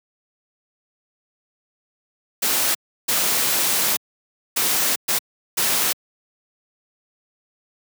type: noise bursts at uneven times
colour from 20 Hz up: white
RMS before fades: -20 dBFS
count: 5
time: 2.42-2.75 / 3.08-3.97 / 4.56-4.96 / 5.08-5.19 / 5.57-5.93 s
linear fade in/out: 10 ms
effects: high-pass 150 Hz 12 dB/octave